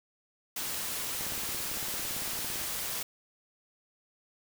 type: noise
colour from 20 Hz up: white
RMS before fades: -35 dBFS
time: 0.56-3.03 s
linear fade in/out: 5 ms
type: click train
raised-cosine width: 2 ms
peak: -32 dBFS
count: 26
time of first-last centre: 1.21-2.614 s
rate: 17.8 Hz
effects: none